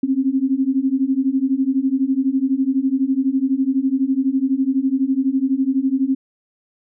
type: beating tone pair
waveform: sine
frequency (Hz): 260 / 272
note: C4 / C#4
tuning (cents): -11 / -33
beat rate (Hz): 12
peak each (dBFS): -19 / -18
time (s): 0.03-6.15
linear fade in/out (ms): 5
effects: none